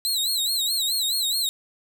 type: tone with vibrato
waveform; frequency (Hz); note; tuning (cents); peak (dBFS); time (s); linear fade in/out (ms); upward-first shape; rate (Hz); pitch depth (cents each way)
sawtooth; 4000; B7; +21; -19; 0.05-1.49; 0; sine; 4.7; 130
effects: none